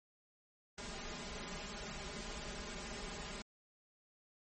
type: noise with comb filter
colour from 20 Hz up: pink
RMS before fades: -45 dBFS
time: 0.78-3.42 s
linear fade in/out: 2 ms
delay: 4.9 ms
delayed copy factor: +1
effects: MP3 32 kbps